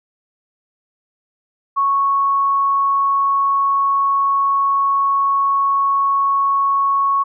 sine tone, 1106 Hz, C#6, 4 cents flat, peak -13 dBFS, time 1.76-7.24 s, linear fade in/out 20 ms, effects none

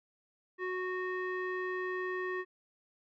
square tone with low-pass filter, 368.2 Hz, F#4, 8 cents flat, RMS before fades -36 dBFS, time 0.58-2.45 s, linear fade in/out 50 ms, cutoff 1800 Hz, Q 3.6, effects none

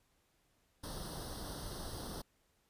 pink noise with comb filter, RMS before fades -44 dBFS, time 0.83-2.22 s, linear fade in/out 10 ms, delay 0.21 ms, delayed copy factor +0.95, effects pink hiss -75 dBFS RMS until 2.69 s + resampled to 32000 Hz

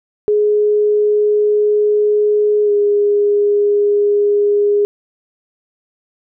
sine tone with pitch glide, 419 to 410.9 Hz, G#4 to G#4, +15 to -18 cents, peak -10 dBFS, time 0.28-4.85 s, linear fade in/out 0 ms, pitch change -33 cents, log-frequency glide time 2.64-2.71 s, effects none

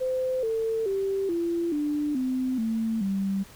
sine tone with pitch steps, 515 / 448.3 / 390.3 / 339.8 / 295.8 / 257.5 / 224.2 / 195.15 Hz, C5 / A4 / G4 / F4 / D4 / C4 / A3 / G3, -28 / +32 / -8 / -47 / +13 / -28 / +33 / -8 cents, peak -24 dBFS, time 0-3.44 s, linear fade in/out 20 ms, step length 430 ms, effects pink hiss -50 dBFS RMS until 3.55 s

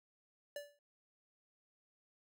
square tone with exponential decay, 580 Hz, D5, 22 cents flat, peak -40 dBFS, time 0.56-0.79 s, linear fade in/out 2 ms, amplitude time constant 50 ms, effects none

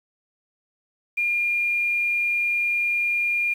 sine tone with quantisation, 2410 Hz, D7, 44 cents sharp, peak -20 dBFS, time 1.17-3.54 s, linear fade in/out 10 ms, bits 8, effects none

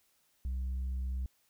sine tone with tanh clipping, 64.2 Hz, C2, 32 cents flat, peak -33 dBFS, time 0.45-1.26 s, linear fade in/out 0 ms, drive 2 dB, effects white hiss -72 dBFS RMS until 1.49 s

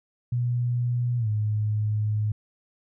sine tone with pitch glide, 121.6 to 106.47 Hz, B2 to G#2, -26 to +44 cents, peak -22 dBFS, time 0.32-2.32 s, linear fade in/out 5 ms, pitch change -230 cents, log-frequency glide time 1.18-1.28 s, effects none

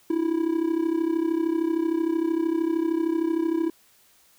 triangle tone with amplitude modulation, 328.4 Hz, E4, 6 cents flat, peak -16 dBFS, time 0.1-3.7 s, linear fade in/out 5 ms, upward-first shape sine, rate 33.1 Hz, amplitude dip 80%, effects white hiss -59 dBFS RMS until 4.38 s

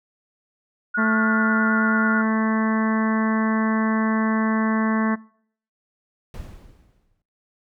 sine tone with vibrato, 1426 Hz, F6, 36 cents sharp, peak -21 dBFS, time 0.94-2.22 s, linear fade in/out 10 ms, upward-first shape triangle, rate 9.2 Hz, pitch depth 41 cents each way
harmonic tone, 220 Hz, A3, in tune, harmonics 1 / 2 / 3 / 4 / 5 / 6 / 7 / 8 / 9, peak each -20 / -32 / -31 / -33 / -28 / -38 / -34 / -31 / -36 dBFS, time 0.97-5.16 s, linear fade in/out 20 ms
brown noise with exponential decay, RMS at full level -32 dBFS, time 6.34-7.22 s, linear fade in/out 1 ms, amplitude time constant 190 ms
effects noise-tail reverb RT60 0.6 s tail -24 dB re dry

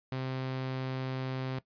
sawtooth tone, 130.81 Hz, C3, in tune, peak -29 dBFS, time 0.12-1.59 s, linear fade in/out 2 ms, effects noise-tail reverb RT60 0.1 s tail -17 dB re dry + resampled to 11025 Hz

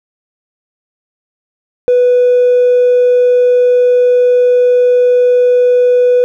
sine tone with hard clipping, 493.9 Hz, B4, in tune, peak -6 dBFS, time 1.88-6.24 s, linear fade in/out 0 ms, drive 1 dB, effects none

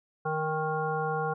harmonic tone with a mistuned harmonic, 155.9 Hz, D#3, 4 cents sharp, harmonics 1 / 3 / 5 / 7 / 9, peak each -34 / -32 / -32 / -36 / -36 dBFS, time 0.25-1.34 s, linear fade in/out 10 ms, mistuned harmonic 5, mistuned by +17 cents, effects none

